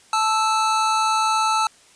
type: tone pair together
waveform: square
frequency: 874.7 / 1318.5 Hz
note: A5 / E6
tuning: -10 / 0 cents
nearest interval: perfect fifth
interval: 710 cents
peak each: -21 dBFS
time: 0.13-1.67 s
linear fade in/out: 2 ms
effects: white hiss -52 dBFS RMS until 1.95 s + resampled to 22050 Hz